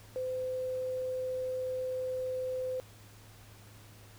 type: tone with quantisation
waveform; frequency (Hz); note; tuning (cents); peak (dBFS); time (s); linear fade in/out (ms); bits
sine; 512; C5; -38; -32; 0.16-2.8; 0; 10
effects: added 105 Hz sine -54 dBFS peak until 4.18 s + pink hiss -57 dBFS RMS until 4.18 s